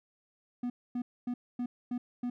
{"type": "tone bursts", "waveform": "triangle", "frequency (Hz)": 244.7, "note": "B3", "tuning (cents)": -16, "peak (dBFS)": -29, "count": 6, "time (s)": [0.63, 2.3], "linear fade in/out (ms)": 5, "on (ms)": 70, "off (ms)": 250, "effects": []}